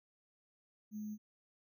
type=tone with sample-and-hold; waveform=sine; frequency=211.6 Hz; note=G#3; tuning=33 cents sharp; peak=-40 dBFS; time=0.91-1.18 s; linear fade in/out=50 ms; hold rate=6300 Hz; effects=none